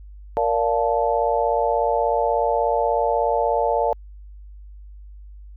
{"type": "chord", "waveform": "sine", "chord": "Bb major seventh", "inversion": "none", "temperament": "just", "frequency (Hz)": [466.2, 582.7, 699.2, 874.1], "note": ["Bb4", "D5", "F5", "A5"], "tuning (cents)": [0, -14, 2, -12], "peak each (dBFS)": -23, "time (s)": [0.37, 3.93], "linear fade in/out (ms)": 0, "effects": ["added 50 Hz sine -38 dBFS peak until 5.56 s"]}